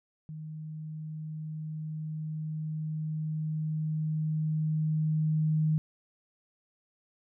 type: tone with level ramp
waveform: sine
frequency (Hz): 155.56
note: D#3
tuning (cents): 0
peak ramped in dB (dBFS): -38 to -23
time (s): 0.29-5.78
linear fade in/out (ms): 0
effects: none